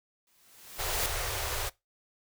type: noise with exponential growth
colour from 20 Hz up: white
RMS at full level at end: -30 dBFS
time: 0.27-1.06 s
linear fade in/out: 1 ms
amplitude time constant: 170 ms
type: band-stop noise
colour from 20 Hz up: pink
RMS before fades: -33 dBFS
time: 0.78-1.7 s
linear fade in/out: 20 ms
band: 110 to 380 Hz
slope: 48 dB/octave
effects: noise-tail reverb RT60 0.2 s tail -21 dB re dry